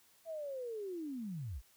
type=linear sweep; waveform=sine; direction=down; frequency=668 to 45.25 Hz; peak=-39 dBFS; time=0.25-1.62 s; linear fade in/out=50 ms; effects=white hiss -67 dBFS RMS until 1.76 s